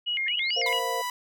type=tone with vibrato; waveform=sine; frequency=2489 Hz; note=D#7; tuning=in tune; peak=-25 dBFS; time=0.06-0.8 s; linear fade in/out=20 ms; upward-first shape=square; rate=4.5 Hz; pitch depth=270 cents each way
type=linear two-way sweep; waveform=sine; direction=up then down; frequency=1661.2 to 5710 to 3332 Hz; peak=-31 dBFS; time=0.26-0.69 s; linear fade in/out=10 ms; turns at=0.6 s
type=chord; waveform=sine; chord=Bb suspended second; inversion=none; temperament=equal; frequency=466.2 / 523.3 / 698.5 Hz; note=Bb4 / C5 / F5; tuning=0 / 0 / 0 cents; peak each=-33 dBFS; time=0.56-1.02 s; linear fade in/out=10 ms
type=tone; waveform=sawtooth; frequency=987.8 Hz; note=B5; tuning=in tune; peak=-25 dBFS; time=0.66-1.1 s; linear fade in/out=2 ms
effects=none